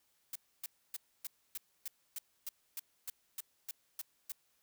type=noise bursts; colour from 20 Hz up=blue; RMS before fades=-41 dBFS; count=14; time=0.33-4.32 s; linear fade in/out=2 ms; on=25 ms; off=280 ms; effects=white hiss -75 dBFS RMS until 4.62 s